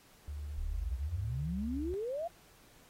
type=tone with pitch glide; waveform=sine; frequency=73.42 to 70.55 Hz; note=D2 to C#2; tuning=0 to +31 cents; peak=-38 dBFS; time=0.28-1.94 s; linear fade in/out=0 ms; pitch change=-69 cents; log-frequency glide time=1.11-1.3 s
type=exponential sweep; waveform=sine; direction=up; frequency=30.87 to 709 Hz; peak=-34 dBFS; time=0.57-2.28 s; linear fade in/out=10 ms
effects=pink hiss -62 dBFS RMS until 2.89 s + AAC 48 kbps